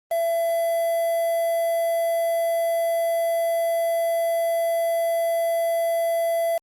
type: tone with quantisation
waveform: triangle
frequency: 670 Hz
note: E5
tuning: 28 cents sharp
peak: -18 dBFS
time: 0.11-6.58 s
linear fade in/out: 5 ms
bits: 6
effects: Opus 32 kbps